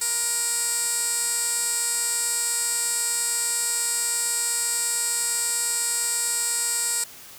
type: tone with band-pass filter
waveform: 15% pulse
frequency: 471.5 Hz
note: A#4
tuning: 20 cents sharp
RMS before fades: -25 dBFS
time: 0.01-7.04 s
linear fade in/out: 5 ms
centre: 8700 Hz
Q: 4.1
effects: white hiss -44 dBFS RMS until 7.38 s